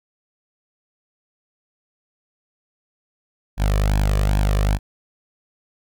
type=tone with flanger; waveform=sawtooth; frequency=50.5 Hz; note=G#1; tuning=48 cents flat; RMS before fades=-18 dBFS; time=3.57-4.79 s; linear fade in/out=50 ms; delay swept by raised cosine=1.2 to 1.71 ms; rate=2.5 Hz; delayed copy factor=+0.7; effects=none